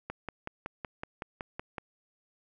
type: click train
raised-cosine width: 0.5 ms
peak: -21 dBFS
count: 10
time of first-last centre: 0.1-1.782 s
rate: 5.35 Hz
effects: none